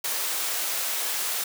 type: high-pass noise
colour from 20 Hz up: white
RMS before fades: -28 dBFS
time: 0.04-1.44 s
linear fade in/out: 5 ms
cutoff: 480 Hz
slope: 12 dB/octave
effects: none